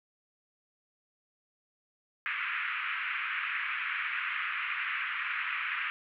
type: band-pass noise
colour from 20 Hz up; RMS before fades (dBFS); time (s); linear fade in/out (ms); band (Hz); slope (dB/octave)
white; -34; 2.26-5.9; 0; 1200 to 2600; 48
effects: none